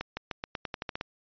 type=accelerating click train; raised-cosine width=0.3 ms; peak=-17 dBFS; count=11; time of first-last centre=0.01-1.011 s; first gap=160 ms; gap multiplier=0.89; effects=resampled to 11025 Hz